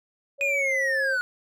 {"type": "tone with pitch glide", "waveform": "sine", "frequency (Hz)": [558, 536.5], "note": ["C#5", "C5"], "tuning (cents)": [11, 43], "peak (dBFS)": -28, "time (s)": [0.38, 1.18], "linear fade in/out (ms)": 50, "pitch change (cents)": -68, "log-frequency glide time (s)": [0.58, 0.69]}
{"type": "linear sweep", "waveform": "triangle", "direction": "down", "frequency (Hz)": [2489, 1440], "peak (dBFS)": -21, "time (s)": [0.41, 1.21], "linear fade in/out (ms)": 0}
{"effects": []}